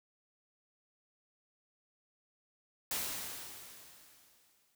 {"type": "noise with exponential decay", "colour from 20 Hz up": "white", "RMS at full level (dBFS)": -35, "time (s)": [2.91, 4.75], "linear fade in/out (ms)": 2, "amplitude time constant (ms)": 400, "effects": []}